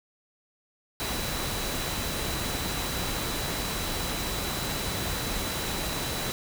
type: tone in noise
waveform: sine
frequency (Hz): 3951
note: B7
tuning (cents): 0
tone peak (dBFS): -39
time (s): 1-6.32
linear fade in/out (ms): 0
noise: pink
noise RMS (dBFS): -31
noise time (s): 1-6.32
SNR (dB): -11
effects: none